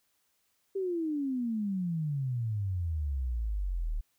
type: exponential sweep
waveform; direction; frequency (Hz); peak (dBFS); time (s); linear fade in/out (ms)
sine; down; 396.8 to 36.31; -29; 0.75-4.01; 10
effects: white hiss -74 dBFS RMS until 4.18 s